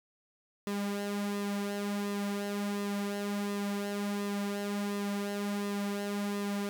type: tone with flanger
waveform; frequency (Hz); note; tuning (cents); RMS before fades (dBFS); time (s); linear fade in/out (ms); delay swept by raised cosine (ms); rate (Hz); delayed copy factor
sawtooth; 202.8; G#3; -41; -34; 0.67-6.69; 0; 1.3 to 4.1; 1.4; -0.6
effects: none